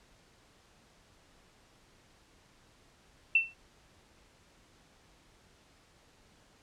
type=tone with exponential decay; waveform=sine; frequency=2688 Hz; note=E7; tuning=33 cents sharp; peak=-18 dBFS; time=3.35-3.54 s; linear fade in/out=5 ms; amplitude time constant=40 ms; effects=pink hiss -63 dBFS RMS until 6.62 s + low-pass 8000 Hz 12 dB/octave